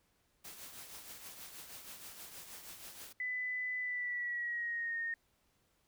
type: noise with tremolo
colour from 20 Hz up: white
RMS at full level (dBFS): -48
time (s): 0.44-3.13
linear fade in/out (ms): 10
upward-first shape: triangle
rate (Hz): 6.3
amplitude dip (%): 55
type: tone with pitch glide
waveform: sine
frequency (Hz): 2000 to 1844.6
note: B6 to A#6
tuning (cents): +21 to -19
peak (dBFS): -35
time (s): 3.2-5.14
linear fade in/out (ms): 2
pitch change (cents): -140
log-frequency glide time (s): 3.8-4.98
effects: pink hiss -75 dBFS RMS until 5.87 s